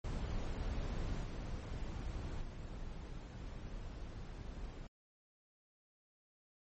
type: noise with level steps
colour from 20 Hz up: brown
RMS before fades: -39 / -42 / -46 dBFS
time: 0.04-4.87 s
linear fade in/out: 5 ms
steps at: 1.23 / 2.41 s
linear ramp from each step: 5 ms
effects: MP3 32 kbps